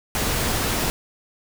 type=noise; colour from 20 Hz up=pink; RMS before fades=-23 dBFS; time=0.15-0.9 s; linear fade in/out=0 ms; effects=none